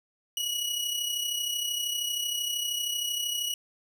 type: tone with amplitude modulation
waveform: sawtooth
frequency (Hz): 2916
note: F#7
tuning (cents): -26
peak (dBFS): -23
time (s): 0.37-3.54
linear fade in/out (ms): 2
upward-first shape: sine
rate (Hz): 32.9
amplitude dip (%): 50
effects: none